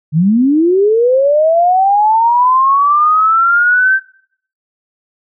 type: linear sweep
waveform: sine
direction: up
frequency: 143.5 to 1568 Hz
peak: -7 dBFS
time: 0.12-4 s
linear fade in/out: 50 ms
effects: noise-tail reverb RT60 0.6 s tail -22 dB re dry